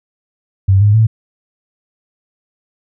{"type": "tone with pitch steps", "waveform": "sine", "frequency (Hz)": [96.7, 103.64, 111.08], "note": ["G2", "G#2", "A2"], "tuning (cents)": [-23, -3, 17], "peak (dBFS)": -6, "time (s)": [0.68, 1.07], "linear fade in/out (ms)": 10, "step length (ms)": 130, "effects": []}